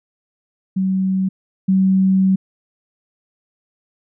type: tone pair in turn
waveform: sine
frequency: 189.5 / 190.19 Hz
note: F#3 / F#3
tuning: +42 / +48 cents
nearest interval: unison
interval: 6 cents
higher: second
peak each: -15 / -11 dBFS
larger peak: second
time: 0.76-1.29 / 1.68-2.36 s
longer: second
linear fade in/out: 10 ms
effects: none